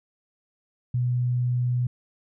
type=tone; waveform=sine; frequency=123.47 Hz; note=B2; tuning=in tune; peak=-21 dBFS; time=0.94-1.87 s; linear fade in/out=5 ms; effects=none